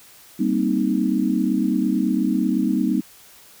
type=chord; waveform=sine; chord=C minor seventh; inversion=second; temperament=equal; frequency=196 / 233.1 / 261.6 / 311.1 Hz; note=G3 / Bb3 / C4 / Eb4; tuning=0 / 0 / 0 / 0 cents; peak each=-23 dBFS; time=0.39-3.01 s; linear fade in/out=10 ms; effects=white hiss -48 dBFS RMS until 3.6 s